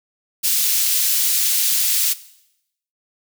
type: high-pass noise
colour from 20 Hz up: white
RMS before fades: -18 dBFS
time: 0.43-2.14 s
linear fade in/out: 20 ms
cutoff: 3300 Hz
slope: 12 dB/octave
effects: noise-tail reverb RT60 0.8 s tail -17 dB re dry